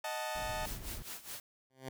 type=chord; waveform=sawtooth; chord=D# diminished; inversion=none; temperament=equal; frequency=622.3 / 740 / 880 Hz; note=D#5 / F#5 / A5; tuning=0 / 0 / 0 cents; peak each=-36 / -40 / -36 dBFS; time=0.04-0.66 s; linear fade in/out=5 ms
type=noise; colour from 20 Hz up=brown; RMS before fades=-44 dBFS; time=0.35-1.03 s; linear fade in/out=10 ms
type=noise with tremolo; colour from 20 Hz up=white; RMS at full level=-43 dBFS; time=0.65-1.4 s; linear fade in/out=2 ms; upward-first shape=sine; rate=4.8 Hz; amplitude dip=80%
type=tone with exponential growth; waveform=10% pulse; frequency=131.4 Hz; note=C3; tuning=8 cents sharp; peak=-30 dBFS; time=1.7-1.89 s; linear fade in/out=2 ms; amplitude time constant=41 ms
effects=none